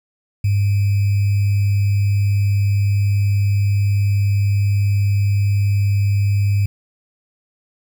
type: tone with sample-and-hold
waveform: sine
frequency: 100.6 Hz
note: G2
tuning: 45 cents sharp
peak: -13 dBFS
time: 0.44-6.66 s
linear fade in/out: 5 ms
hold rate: 2450 Hz
effects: none